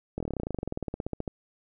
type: slowing click train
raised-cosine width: 2 ms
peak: -18 dBFS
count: 26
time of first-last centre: 0.18-1.278 s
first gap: 23 ms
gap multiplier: 1.05
effects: none